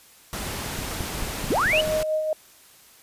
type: noise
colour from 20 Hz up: pink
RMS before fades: -31 dBFS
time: 0.33-2.03 s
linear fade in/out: 0 ms
type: click train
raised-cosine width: 5 ms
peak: -19 dBFS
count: 6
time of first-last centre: 0.79-1.877 s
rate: 4.6 Hz
type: linear sweep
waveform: sine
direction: up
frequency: 169.7 to 3039 Hz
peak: -19 dBFS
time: 1.5-1.81 s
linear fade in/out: 5 ms
type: tone with tremolo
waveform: sine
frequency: 622.3 Hz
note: D#5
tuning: in tune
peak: -20 dBFS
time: 1.73-2.33 s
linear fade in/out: 2 ms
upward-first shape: sine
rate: 5.4 Hz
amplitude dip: 40%
effects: white hiss -52 dBFS RMS until 3.02 s + resampled to 32000 Hz